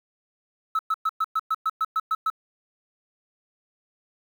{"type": "tone bursts", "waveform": "sine", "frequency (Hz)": 1300, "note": "E6", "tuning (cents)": -24, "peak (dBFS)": -18, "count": 11, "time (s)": [0.75, 2.301], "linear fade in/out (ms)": 5, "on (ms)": 41, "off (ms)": 110, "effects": ["tanh soft clip ceiling -19 dBFS", "8-bit"]}